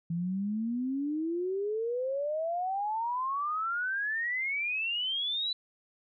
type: exponential sweep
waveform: sine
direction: up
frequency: 164.81 to 4011 Hz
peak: -29 dBFS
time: 0.1-5.53 s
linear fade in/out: 5 ms
effects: none